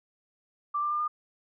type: tone with pitch steps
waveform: sine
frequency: 1175 / 1187.3 / 1199.7 / 1212.2 Hz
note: D6 / D6 / D6 / D#6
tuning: +1 / +19 / +37 / -46 cents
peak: -26 dBFS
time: 0.74-1.08 s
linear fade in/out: 10 ms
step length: 85 ms
effects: none